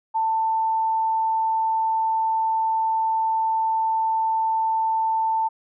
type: tone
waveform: sine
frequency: 890 Hz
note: A5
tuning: 20 cents sharp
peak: -19 dBFS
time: 0.14-5.49 s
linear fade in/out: 20 ms
effects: none